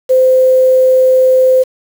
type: tone with quantisation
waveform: sine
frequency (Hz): 516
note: C5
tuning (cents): -24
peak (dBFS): -5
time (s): 0.09-1.64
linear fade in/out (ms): 20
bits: 5
effects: none